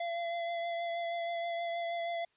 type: tone with vibrato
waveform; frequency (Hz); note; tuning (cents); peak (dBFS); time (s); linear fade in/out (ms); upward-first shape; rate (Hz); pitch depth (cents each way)
square; 682; F5; -41; -34; 0-2.25; 5; triangle; 6.3; 22
effects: white hiss -73 dBFS RMS until 2.36 s + resampled to 8000 Hz